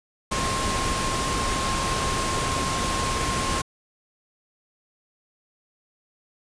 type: tone in noise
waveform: sine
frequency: 1066 Hz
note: C6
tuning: 32 cents sharp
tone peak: -28 dBFS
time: 0.31-3.62 s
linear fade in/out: 10 ms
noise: pink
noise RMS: -26 dBFS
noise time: 0.31-3.62 s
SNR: -5 dB
effects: resampled to 22050 Hz